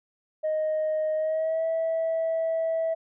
sine tone with pitch glide, 622.3 to 652.1 Hz, D#5 to E5, 0 to -19 cents, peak -22 dBFS, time 0.43-2.95 s, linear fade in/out 20 ms, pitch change +81 cents, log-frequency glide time 1.15-1.66 s, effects tanh soft clip ceiling -21 dBFS

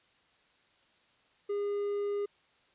triangle tone, 407.4 Hz, G#4, 33 cents flat, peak -28 dBFS, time 1.49-2.26 s, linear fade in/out 10 ms, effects white hiss -67 dBFS RMS until 2.74 s + resampled to 8000 Hz

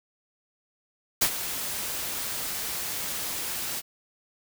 white noise with ADSR envelope, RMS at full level -20 dBFS, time 1.21-3.82 s, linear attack 11 ms, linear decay 72 ms, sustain -12 dB, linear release 36 ms, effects none

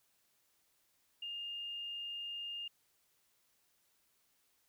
sine tone, 2821 Hz, F7, 17 cents sharp, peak -40 dBFS, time 1.22-2.68 s, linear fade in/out 5 ms, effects white hiss -75 dBFS RMS until 4.68 s

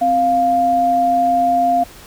sine tone pair together, 261.8 / 700 Hz, C4 / F5, +1 / +4 cents, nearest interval octave + perfect fourth, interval 1703 cents, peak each -22 / -12 dBFS, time 0.01-1.84 s, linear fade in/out 10 ms, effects pink hiss -40 dBFS RMS until 2.06 s

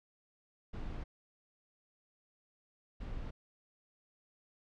brown noise bursts at uneven times, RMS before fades -41 dBFS, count 2, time 0.73-1.04 / 3-3.31 s, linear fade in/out 10 ms, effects low-pass 4000 Hz 12 dB/octave

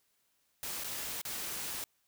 white noise with dropouts, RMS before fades -39 dBFS, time 0.63-1.84 s, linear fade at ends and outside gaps 0 ms, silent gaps 0.837-0.844 / 1.215-1.252 s, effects white hiss -75 dBFS RMS until 2.07 s

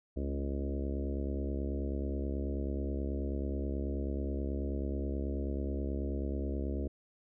harmonic tone with a mistuned harmonic, 69.3 Hz, C#2, in tune, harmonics 1 / 2 / 3 / 4 / 5 / 6 / 7 / 8 / 9, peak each -34 / -47 / -42 / -41 / -42 / -46 / -47 / -50 / -49 dBFS, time 0.16-6.88 s, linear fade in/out 10 ms, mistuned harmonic 3, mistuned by +23 cents, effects none

